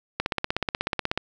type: click train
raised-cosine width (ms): 0.3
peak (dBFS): -8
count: 17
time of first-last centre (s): 0.2-1.176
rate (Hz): 16.4
effects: none